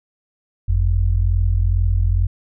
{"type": "tone pair together", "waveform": "sine", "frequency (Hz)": [47.43, 89.7], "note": ["F#1", "F2"], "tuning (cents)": [44, 47], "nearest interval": "major seventh", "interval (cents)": 1103, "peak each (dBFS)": [-16, -17], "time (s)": [0.68, 2.27], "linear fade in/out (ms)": 10, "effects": []}